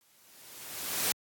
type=noise with exponential growth; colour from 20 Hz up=white; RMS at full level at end=-27 dBFS; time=0.01-1.12 s; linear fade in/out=0 ms; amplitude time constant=240 ms; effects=high-pass 100 Hz 12 dB/octave + AAC 64 kbps